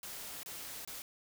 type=noise with dropouts; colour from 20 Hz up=white; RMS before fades=-45 dBFS; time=0.03-1.02 s; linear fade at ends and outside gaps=1 ms; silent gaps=0.432-0.46 / 0.85-0.875 s; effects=none